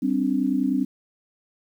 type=chord; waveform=sine; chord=G suspended fourth; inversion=none; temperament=equal with one note detuned; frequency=196 / 261.6 / 291.6 Hz; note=G3 / C4 / D4; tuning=0 / 0 / -12 cents; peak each=-27 / -22 / -25 dBFS; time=0.02-0.85 s; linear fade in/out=10 ms; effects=9-bit